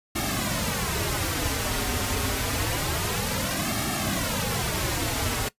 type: noise with flanger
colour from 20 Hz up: pink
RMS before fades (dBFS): -27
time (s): 0.15-5.49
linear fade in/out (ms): 10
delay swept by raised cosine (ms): 2 to 6.1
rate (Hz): 0.27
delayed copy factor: -0.85
effects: noise-tail reverb RT60 0.1 s tail -19 dB re dry + resampled to 32000 Hz